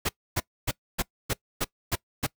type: noise bursts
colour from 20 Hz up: pink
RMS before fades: -26 dBFS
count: 8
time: 0.05-2.268 s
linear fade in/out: 10 ms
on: 41 ms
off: 270 ms
effects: noise-tail reverb RT60 0.1 s tail -22 dB re dry